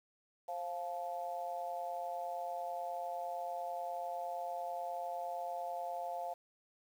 sine tone with amplitude modulation, 698.5 Hz, F5, in tune, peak -33 dBFS, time 0.48-6.34 s, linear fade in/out 10 ms, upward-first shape sine, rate 169 Hz, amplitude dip 100%, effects 10-bit

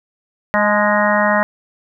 harmonic tone with a mistuned harmonic, 207.7 Hz, G#3, in tune, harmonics 1 / 3 / 4 / 5 / 6 / 7 / 8 / 9, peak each -20 / -17 / -21 / -20 / -24 / -23 / -25 / -19 dBFS, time 0.54-1.43 s, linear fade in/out 0 ms, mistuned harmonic 4, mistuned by +38 cents, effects none

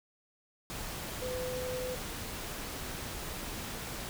sine tone in noise, 505 Hz, B4, 39 cents sharp, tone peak -35 dBFS, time 1.22-1.95 s, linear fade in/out 0 ms, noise pink, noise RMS -40 dBFS, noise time 0.7-4.09 s, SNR +2 dB, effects none

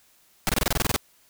pink noise bursts, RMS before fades -22 dBFS, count 11, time 0.47-0.962 s, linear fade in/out 0 ms, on 22 ms, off 25 ms, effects white hiss -60 dBFS RMS until 1.29 s

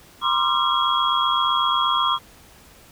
sine tone cluster, 965 / 1053 / 1188 / 1361 / 3307 Hz, B5 / C6 / D6 / F6 / G#7, -40 / +11 / +20 / -45 / -8 cents, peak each -28 / -22 / -23 / -27 / -23 dBFS, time 0.21-2.19 s, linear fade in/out 50 ms, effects pink hiss -49 dBFS RMS until 2.91 s

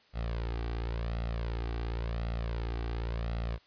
sawtooth tone with flanger, 57.3 Hz, A#1, 29 cents flat, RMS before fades -34 dBFS, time 0.13-3.59 s, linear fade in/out 50 ms, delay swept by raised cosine 1.5 to 2.6 ms, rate 0.93 Hz, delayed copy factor +0.6, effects white hiss -63 dBFS RMS until 3.66 s + resampled to 11025 Hz

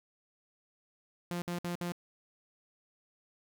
sawtooth tone bursts, 174.61 Hz, F3, in tune, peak -30 dBFS, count 4, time 1.31-1.921 s, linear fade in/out 0 ms, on 110 ms, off 57 ms, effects none

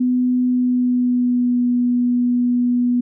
sine tone with pitch glide, 250 to 244.6 Hz, B3 to B3, +21 to -16 cents, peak -14 dBFS, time 0-3.01 s, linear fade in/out 10 ms, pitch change -37 cents, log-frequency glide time 0.47-1.63 s, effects none

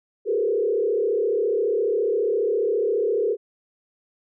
sine tone with frequency modulation, 435.7 Hz, A4, 17 cents flat, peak -19 dBFS, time 0.25-3.37 s, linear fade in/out 50 ms, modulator 34.6 Hz, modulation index 1.5, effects none

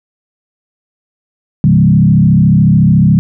sine tone with frequency modulation, 163.4 Hz, E3, 15 cents flat, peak -4 dBFS, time 1.64-3.19 s, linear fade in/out 0 ms, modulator 33.9 Hz, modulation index 1.4, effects none

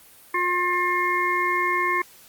harmonic tone, 356.1 Hz, F4, 34 cents sharp, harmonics 1 / 3 / 5 / 6, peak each -29 / -23 / -28 / -25 dBFS, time 0.34-2.02 s, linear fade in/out 5 ms, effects white hiss -50 dBFS RMS until 2.28 s + Opus 32 kbps

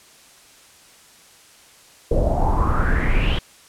brown noise with low-pass filter sweep, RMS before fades -18 dBFS, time 2.11-3.39 s, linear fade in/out 5 ms, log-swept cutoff 500 to 3300 Hz, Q 7, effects white hiss -49 dBFS RMS until 3.68 s + low-pass 10000 Hz 12 dB/octave

